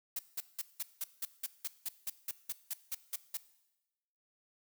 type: noise bursts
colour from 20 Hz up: blue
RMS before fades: -37 dBFS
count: 16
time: 0.16-3.372 s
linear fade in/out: 5 ms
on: 32 ms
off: 180 ms
effects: noise-tail reverb RT60 1.0 s tail -17 dB re dry